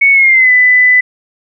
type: tone with pitch glide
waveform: sine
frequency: 2217 to 1998.1 Hz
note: C#7 to B6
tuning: 0 to +20 cents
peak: -4 dBFS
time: 0.01-1.01 s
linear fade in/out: 10 ms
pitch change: -180 cents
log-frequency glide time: 0.12-0.51 s
effects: none